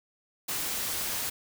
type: noise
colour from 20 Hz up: white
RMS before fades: -32 dBFS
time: 0.48-1.3 s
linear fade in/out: 10 ms
effects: none